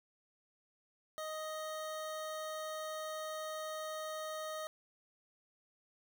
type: tone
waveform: 25% pulse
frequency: 624 Hz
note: D#5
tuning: 5 cents sharp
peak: -36 dBFS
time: 1.18-4.67 s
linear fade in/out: 0 ms
effects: none